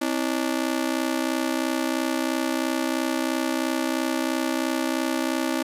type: ring-modulated tone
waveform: sawtooth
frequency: 292.7 Hz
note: D4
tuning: 6 cents flat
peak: -16 dBFS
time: 0.01-5.63 s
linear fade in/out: 10 ms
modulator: 31.5 Hz
effects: resampled to 32000 Hz + 8-bit